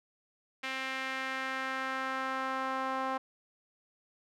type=tone with band-pass filter sweep; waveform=sawtooth; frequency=263.9 Hz; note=C4; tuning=15 cents sharp; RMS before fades=-35 dBFS; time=0.63-3.18 s; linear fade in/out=10 ms; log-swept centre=2300 to 1000 Hz; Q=1.8; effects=none